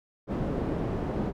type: low-pass noise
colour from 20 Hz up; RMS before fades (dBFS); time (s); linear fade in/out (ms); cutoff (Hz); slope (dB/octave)
white; -30; 0.27-1.33; 50; 380; 12
effects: none